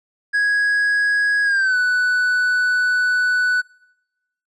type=tone with pitch glide; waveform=triangle; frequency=1660 to 1487.5 Hz; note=G#6 to F#6; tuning=-1 to +9 cents; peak=-13 dBFS; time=0.33-3.62 s; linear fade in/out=20 ms; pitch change=-190 cents; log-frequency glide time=1.44-1.77 s; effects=noise-tail reverb RT60 1.0 s tail -25 dB re dry + resampled to 22050 Hz